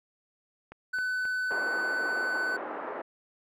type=click train; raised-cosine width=0.5 ms; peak=-29 dBFS; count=4; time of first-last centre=0.72-1.52 s; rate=3.75 Hz
type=tone; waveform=triangle; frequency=1504 Hz; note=F#6; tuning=28 cents sharp; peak=-26 dBFS; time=0.93-2.57 s; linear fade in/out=10 ms
type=band-pass noise; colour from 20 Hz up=pink; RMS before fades=-37 dBFS; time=1.5-3.02 s; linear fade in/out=10 ms; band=340 to 1500 Hz; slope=24 dB/octave
effects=none